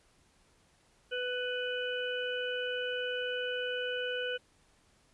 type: harmonic tone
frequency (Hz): 497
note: B4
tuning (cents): +11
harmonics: 1 / 3 / 5 / 6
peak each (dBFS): -35 / -37 / -45 / -39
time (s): 1.11-4.38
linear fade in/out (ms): 20
effects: pink hiss -67 dBFS RMS until 5.13 s + resampled to 24000 Hz